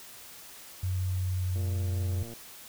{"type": "tone with pitch glide", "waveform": "sine", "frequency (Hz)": [92.5, 91.75], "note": ["F#2", "F#2"], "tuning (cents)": [0, -14], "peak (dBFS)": -27, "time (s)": [0.83, 2.23], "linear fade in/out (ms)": 5, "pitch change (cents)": -14, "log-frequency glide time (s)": [1.04, 1.46]}
{"type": "click train", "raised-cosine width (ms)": 2, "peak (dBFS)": -32, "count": 91, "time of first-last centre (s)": [1.56, 2.336], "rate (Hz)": 116}
{"effects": ["white hiss -48 dBFS RMS until 2.68 s"]}